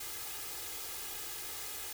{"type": "noise with comb filter", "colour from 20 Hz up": "white", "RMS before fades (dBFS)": -42, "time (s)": [0, 1.93], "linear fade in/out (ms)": 5, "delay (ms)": 2.4, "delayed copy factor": 0.75, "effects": []}